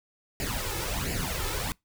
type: noise with flanger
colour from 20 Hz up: pink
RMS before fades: -31 dBFS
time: 0.4-1.72 s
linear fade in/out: 0 ms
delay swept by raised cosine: 0.41 to 2.31 ms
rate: 1.4 Hz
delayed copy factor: +0.7
effects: noise-tail reverb RT60 0.2 s tail -26 dB re dry